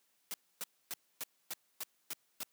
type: noise bursts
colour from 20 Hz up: white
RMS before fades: -40 dBFS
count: 8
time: 0.31-2.432 s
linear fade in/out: 0 ms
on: 29 ms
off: 270 ms
effects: white hiss -75 dBFS RMS until 2.52 s + high-pass 150 Hz 12 dB/octave